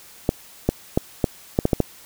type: clicks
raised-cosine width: 2 ms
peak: -3 dBFS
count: 8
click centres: 0.291 / 0.69 / 0.975 / 1.242 / 1.589 / 1.654 / 1.732 / 1.803 s
effects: white hiss -46 dBFS RMS until 2.05 s

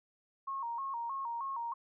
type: tone with vibrato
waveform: sine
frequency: 1008 Hz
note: B5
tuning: 35 cents sharp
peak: -35 dBFS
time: 0.47-1.74 s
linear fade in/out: 10 ms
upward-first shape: square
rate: 3.2 Hz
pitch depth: 130 cents each way
effects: none

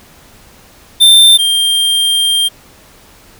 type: tone pair in turn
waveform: square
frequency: 3581 / 3190 Hz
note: A7 / G7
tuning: +30 / +30 cents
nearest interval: major second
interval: 200 cents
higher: first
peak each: -3 / -10 dBFS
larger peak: first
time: 1-1.38 / 1.38-2.49 s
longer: second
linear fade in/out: 20 ms
effects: pink hiss -42 dBFS RMS until 3.39 s

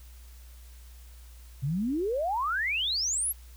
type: exponential sweep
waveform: sine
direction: up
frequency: 125.9 to 11990 Hz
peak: -26 dBFS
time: 1.62-3.33 s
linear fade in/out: 20 ms
effects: added 60 Hz sine -46 dBFS peak until 3.56 s + white hiss -58 dBFS RMS until 3.56 s

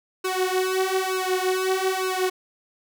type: tone with flanger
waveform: sawtooth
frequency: 374.5 Hz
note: F#4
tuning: 21 cents sharp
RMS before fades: -24 dBFS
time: 0.24-2.3 s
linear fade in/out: 10 ms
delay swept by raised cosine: 0.74 to 6.14 ms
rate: 1.1 Hz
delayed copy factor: +1
effects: none

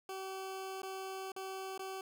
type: tone with dropouts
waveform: 20% pulse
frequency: 382.1 Hz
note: G4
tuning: 44 cents flat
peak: -36 dBFS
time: 0.09-2.01 s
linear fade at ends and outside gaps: 2 ms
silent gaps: 0.819-0.831 / 1.319-1.363 / 1.778-1.793 s
effects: none

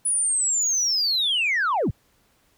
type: linear sweep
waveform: sine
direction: down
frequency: 9970 to 49 Hz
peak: -18 dBFS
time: 0.05-1.91 s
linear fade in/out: 10 ms
effects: tanh soft clip ceiling -17 dBFS + pink hiss -63 dBFS RMS until 2.57 s

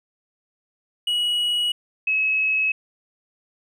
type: tone pair in turn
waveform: triangle / sine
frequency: 2914 / 2572 Hz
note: F#7 / E7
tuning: -27 / -43 cents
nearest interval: major second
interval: 216 cents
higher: first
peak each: -18 dBFS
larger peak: neither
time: 1.07-1.72 / 2.07-2.72 s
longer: neither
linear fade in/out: 5 ms
effects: none

